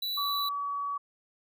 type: tone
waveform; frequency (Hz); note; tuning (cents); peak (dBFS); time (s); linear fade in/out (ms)
square; 3951; B7; 0; -31; 0.02-0.49; 5
type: tone with pitch glide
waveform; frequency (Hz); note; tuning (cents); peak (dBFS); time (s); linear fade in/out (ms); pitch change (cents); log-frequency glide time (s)
sine; 1143 to 1135.8; D6 to C#6; -47 to +42; -30; 0.17-0.98; 10; -11; 0.48-0.68
effects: none